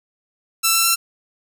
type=tone with pitch steps; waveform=5% pulse; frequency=1333 / 1343 / 1353.2 Hz; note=E6 / E6 / E6; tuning=+19 / +32 / +45 cents; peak=-3 dBFS; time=0.63-0.96 s; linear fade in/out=20 ms; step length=110 ms; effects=none